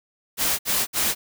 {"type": "noise bursts", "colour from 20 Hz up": "white", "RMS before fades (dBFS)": -22, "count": 3, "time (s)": [0.37, 1.15], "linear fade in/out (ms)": 50, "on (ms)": 220, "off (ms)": 60, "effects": []}